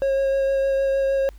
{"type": "tone with vibrato", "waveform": "triangle", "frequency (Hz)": 543, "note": "C#5", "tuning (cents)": -36, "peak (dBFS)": -16, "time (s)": [0.02, 1.29], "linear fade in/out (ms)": 0, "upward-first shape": "sine", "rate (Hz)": 6.5, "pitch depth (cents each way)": 11, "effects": ["added 50 Hz sine -40 dBFS peak until 1.38 s", "pink hiss -58 dBFS RMS until 1.38 s"]}